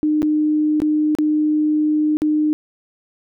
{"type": "tone with dropouts", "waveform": "sine", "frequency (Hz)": 304.3, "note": "D#4", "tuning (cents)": -38, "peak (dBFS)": -14, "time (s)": [0.03, 2.53], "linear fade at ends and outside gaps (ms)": 0, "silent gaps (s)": [[0.22, 0.229], [0.802, 0.819], [1.151, 1.186], [2.17, 2.219]], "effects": []}